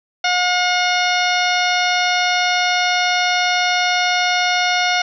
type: harmonic tone with a mistuned harmonic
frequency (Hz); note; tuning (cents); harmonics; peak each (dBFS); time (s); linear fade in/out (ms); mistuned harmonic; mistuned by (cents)
720; F#5; -47; 1 / 2 / 3 / 4 / 5 / 6 / 7 / 8; -19 / -21 / -21 / -25 / -25 / -27 / -28 / -29; 0.24-5.02; 5; 7; +72
effects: none